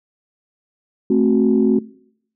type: chord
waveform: sine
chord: F# diminished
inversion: first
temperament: equal with one note detuned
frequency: 220 / 263.7 / 370 Hz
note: A3 / C4 / F#4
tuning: 0 / +14 / 0 cents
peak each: -16 dBFS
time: 1.1-1.79 s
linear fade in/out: 5 ms
effects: noise-tail reverb RT60 0.7 s tail -22 dB re dry + tanh soft clip ceiling -4 dBFS